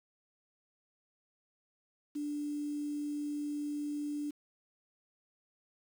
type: tone with quantisation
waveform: sine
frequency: 293.7 Hz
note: D4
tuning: in tune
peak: -34 dBFS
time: 2.15-4.31 s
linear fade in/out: 10 ms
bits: 9
effects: none